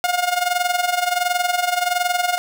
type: tone with amplitude modulation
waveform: sawtooth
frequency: 714 Hz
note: F5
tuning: 38 cents sharp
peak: -11 dBFS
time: 0.04-2.38 s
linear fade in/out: 0 ms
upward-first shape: sine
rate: 21.4 Hz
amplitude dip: 75%
effects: none